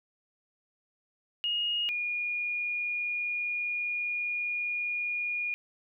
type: tone pair in turn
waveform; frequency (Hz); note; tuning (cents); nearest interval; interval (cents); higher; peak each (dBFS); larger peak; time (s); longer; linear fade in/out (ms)
sine; 2866 / 2435; F7 / D#7; +44 / -38; minor third; 282; first; -27 / -29; first; 1.44-1.89 / 1.89-5.54; second; 0
effects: none